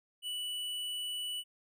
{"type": "tone with tanh clipping", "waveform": "sine", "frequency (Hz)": 2960, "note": "F#7", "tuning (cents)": 0, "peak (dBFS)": -37, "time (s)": [0.22, 1.44], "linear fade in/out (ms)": 50, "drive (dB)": 14, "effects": []}